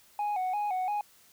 sine tone with vibrato, 784 Hz, G5, in tune, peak -25 dBFS, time 0.19-1.01 s, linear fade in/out 2 ms, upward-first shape square, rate 2.9 Hz, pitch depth 98 cents each way, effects tanh soft clip ceiling -27 dBFS + white hiss -60 dBFS RMS until 1.32 s

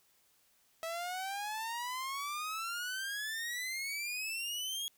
sawtooth exponential sweep, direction up, 648 to 3322 Hz, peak -33 dBFS, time 0.83-4.88 s, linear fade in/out 0 ms, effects white hiss -70 dBFS RMS until 4.97 s

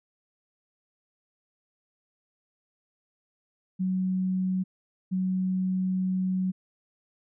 sine tone pair in turn, 186.2 / 186.2 Hz, F#3 / F#3, +11 / +11 cents, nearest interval unison, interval 0 cents, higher neither, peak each -24 dBFS, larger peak neither, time 3.79-4.64 / 5.11-6.52 s, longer second, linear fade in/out 20 ms, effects none

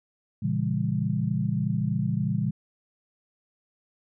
sine chord, A# diminished seventh, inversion none, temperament just, 116.54 / 139.85 / 167.82 / 201.4 Hz, A#2 / C#3 / E3 / G3, 0 / +16 / +31 / +47 cents, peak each -29 dBFS, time 0.42-2.51 s, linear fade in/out 10 ms, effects none

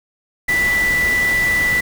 sine tone in noise, 1975.5 Hz, B6, in tune, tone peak -14 dBFS, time 0.48-1.81 s, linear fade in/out 10 ms, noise pink, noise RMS -26 dBFS, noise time 0.48-1.81 s, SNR +9 dB, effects none

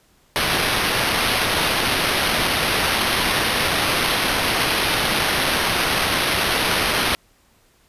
white noise with sample-and-hold, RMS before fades -20 dBFS, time 0.36-7.15 s, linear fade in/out 0 ms, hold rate 7350 Hz, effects pink hiss -58 dBFS RMS until 7.88 s + resampled to 32000 Hz

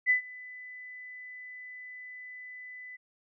sine tone with ADSR envelope, 2000 Hz, B6, 21 cents sharp, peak -19 dBFS, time 0.06-2.97 s, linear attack 41 ms, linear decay 110 ms, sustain -23 dB, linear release 18 ms, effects none

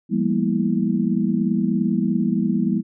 sine tone cluster, 170.2 / 199.7 / 222.9 / 240.3 / 325.1 Hz, F3 / G3 / A3 / B3 / E4, -44 / +32 / +23 / -47 / -24 cents, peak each -25 / -21 / -27 / -23 / -27 dBFS, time 0.09-2.83 s, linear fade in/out 50 ms, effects none

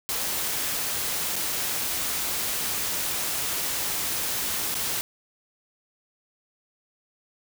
white noise with dropouts, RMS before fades -28 dBFS, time 0.09-5.01 s, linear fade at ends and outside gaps 0 ms, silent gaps 1.357-1.363 / 4.744-4.752 s, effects none

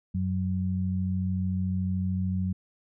sine tone pair together, 92.5 / 186.07 Hz, F#2 / F#3, 0 / +10 cents, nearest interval octave, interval 1210 cents, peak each -28 dBFS, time 0.14-2.53 s, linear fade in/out 10 ms, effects none

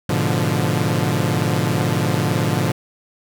sawtooth chord, G# diminished seventh, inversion none, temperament equal with one note detuned, 105.46 / 123.47 / 146.83 / 174.61 Hz, G#2 / B2 / D3 / F3, +27 / 0 / 0 / 0 cents, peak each -19 / -19 / -18 / -19 dBFS, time 0.09-2.72 s, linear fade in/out 5 ms, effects none

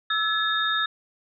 sine tone cluster, 1314 / 1707 / 3682 Hz, E6 / G#6 / A#7, -6 / +47 / -22 cents, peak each -26 dBFS, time 0.1-0.86 s, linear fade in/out 5 ms, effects none

